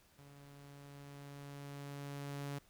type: tone with level ramp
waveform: sawtooth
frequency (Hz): 141.7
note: C#3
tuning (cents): +38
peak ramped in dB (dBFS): -53 to -36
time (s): 0.18-2.59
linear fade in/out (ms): 10
effects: pink hiss -68 dBFS RMS until 2.69 s